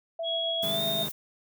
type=tone with tremolo; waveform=sine; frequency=663 Hz; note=E5; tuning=10 cents sharp; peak=-29 dBFS; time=0.19-1.03 s; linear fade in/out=5 ms; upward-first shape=triangle; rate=7.6 Hz; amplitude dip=35%
type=tone with pitch glide; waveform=sine; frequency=3322 to 3665 Hz; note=G#7 to A#7; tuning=0 to -30 cents; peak=-28 dBFS; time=0.23-1.09 s; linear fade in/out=50 ms; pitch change=+170 cents; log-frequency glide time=0.61-0.82 s
type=noise; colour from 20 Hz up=violet; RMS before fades=-37 dBFS; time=0.62-1.12 s; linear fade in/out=10 ms
type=chord; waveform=sawtooth; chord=Ab major seventh; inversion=first; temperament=equal with one note detuned; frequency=130.81 / 155.56 / 195.32 / 207.7 Hz; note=C3 / Eb3 / G3 / Ab3; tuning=0 / 0 / -6 / 0 cents; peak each=-40 / -35 / -40 / -34 dBFS; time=0.63-1.09 s; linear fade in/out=5 ms
effects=none